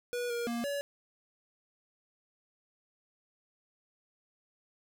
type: tone with pitch steps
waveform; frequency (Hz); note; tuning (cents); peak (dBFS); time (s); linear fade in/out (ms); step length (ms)
square; 485.8 / 473.4 / 235.3 / 568; B4 / A#4 / A#3 / C#5; -29 / +27 / +16 / +42; -33; 0.13-0.81; 0; 170
effects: none